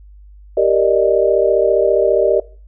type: chord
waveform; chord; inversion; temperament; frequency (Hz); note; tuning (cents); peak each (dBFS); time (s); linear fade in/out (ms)
sine; Eb major seventh; first; equal; 392 / 466.2 / 587.3 / 622.3; G4 / Bb4 / D5 / Eb5; 0 / 0 / 0 / 0; -16; 0.57-2.4; 5
effects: noise-tail reverb RT60 0.4 s tail -21 dB re dry + added 50 Hz sine -38 dBFS peak until 2.67 s